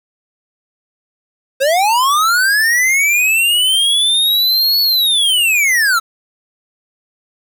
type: linear two-way sweep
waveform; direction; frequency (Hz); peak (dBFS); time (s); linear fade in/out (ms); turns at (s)
square; up then down; 515 to 4435 to 1287; -11; 1.6-6; 20; 4.81
effects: 7-bit